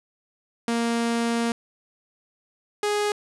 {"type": "tone pair in turn", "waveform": "sawtooth", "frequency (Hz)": [233.1, 415.3], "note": ["A#3", "G#4"], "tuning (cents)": [0, 0], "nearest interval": "minor seventh", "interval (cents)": 1000, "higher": "second", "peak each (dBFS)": -18, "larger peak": "neither", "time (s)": [[0.68, 1.52], [2.83, 3.12]], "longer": "first", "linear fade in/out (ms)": 2, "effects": ["resampled to 24000 Hz", "8-bit"]}